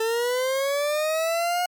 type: linear sweep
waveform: 40% pulse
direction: up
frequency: 442.1 to 722 Hz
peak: -21 dBFS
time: 0-1.66 s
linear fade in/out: 5 ms
effects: MP3 96 kbps